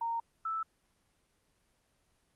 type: tone pair in turn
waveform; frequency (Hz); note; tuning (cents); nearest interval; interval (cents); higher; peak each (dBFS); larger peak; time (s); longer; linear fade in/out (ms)
sine; 924 / 1317.3; A#5 / E6; -16 / -2; tritone; 614; second; -31 / -32; first; 0.01-0.2 / 0.45-0.63; first; 5
effects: pink hiss -73 dBFS RMS until 2.35 s + Opus 24 kbps